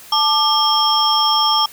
sine tone cluster, 875 / 1190 / 3239 / 5380 Hz, A5 / D6 / G#7 / E8, -10 / +22 / -44 / +34 cents, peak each -18 dBFS, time 0.12-1.66 s, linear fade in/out 5 ms, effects white hiss -40 dBFS RMS until 1.72 s

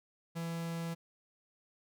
45% pulse tone, 166.8 Hz, E3, 21 cents sharp, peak -36 dBFS, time 0.35-0.95 s, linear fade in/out 20 ms, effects none

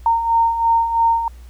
sine beating tone pair, 917 / 920 Hz, A#5 / A#5, -29 / -23 cents, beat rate 3 Hz, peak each -21 / -14 dBFS, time 0.06-1.28 s, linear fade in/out 2 ms, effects added 60 Hz sine -36 dBFS peak until 1.49 s + pink hiss -53 dBFS RMS until 1.49 s

